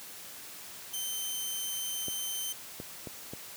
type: tone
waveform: 10% pulse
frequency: 3096 Hz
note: G7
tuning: 22 cents flat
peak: -25 dBFS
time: 0.93-2.53 s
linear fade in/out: 10 ms
type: clicks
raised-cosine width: 2 ms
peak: -26 dBFS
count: 4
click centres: 2.083 / 2.801 / 3.072 / 3.335 s
effects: white hiss -46 dBFS RMS until 3.56 s + high-pass 80 Hz 12 dB/octave